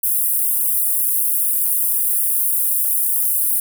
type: high-pass noise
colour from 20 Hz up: pink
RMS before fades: -18 dBFS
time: 0.03-3.6 s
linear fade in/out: 5 ms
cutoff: 9800 Hz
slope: 48 dB/octave
effects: none